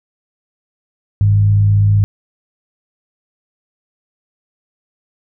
sine tone with frequency modulation, 102 Hz, G#2, 31 cents flat, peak -8 dBFS, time 1.21-2.04 s, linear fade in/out 0 ms, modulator 55.4 Hz, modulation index 0.31, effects none

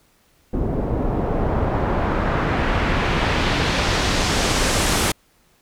pink noise with low-pass filter sweep, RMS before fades -20 dBFS, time 0.53-5.12 s, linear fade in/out 5 ms, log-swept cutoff 420 to 11000 Hz, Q 0.95, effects pink hiss -59 dBFS RMS until 5.61 s

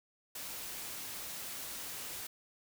white noise, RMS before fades -43 dBFS, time 0.35-2.27 s, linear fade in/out 5 ms, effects none

